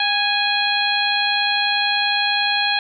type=harmonic tone with a mistuned harmonic; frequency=829 Hz; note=G#5; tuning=3 cents flat; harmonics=1 / 2 / 3 / 4 / 5; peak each=-23 / -23 / -23 / -23 / -23 dBFS; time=0-2.79 s; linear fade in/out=2 ms; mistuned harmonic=1; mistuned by=-35 cents; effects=none